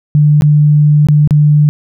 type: tone with dropouts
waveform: sine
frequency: 148.9 Hz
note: D3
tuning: 24 cents sharp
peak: -4 dBFS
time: 0.15-1.69 s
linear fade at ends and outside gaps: 0 ms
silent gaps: 0.41-0.421 / 1.07-1.086 / 1.275-1.308 s
effects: none